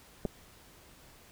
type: clicks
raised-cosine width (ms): 2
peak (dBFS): -18 / -23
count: 2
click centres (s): 0.252 / 0.257
effects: pink hiss -57 dBFS RMS until 1.31 s